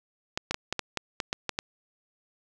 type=clicks; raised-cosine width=0.2 ms; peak=-11 dBFS; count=10; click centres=0.375 / 0.51 / 0.544 / 0.726 / 0.793 / 0.973 / 1.202 / 1.329 / 1.493 / 1.589 s; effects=none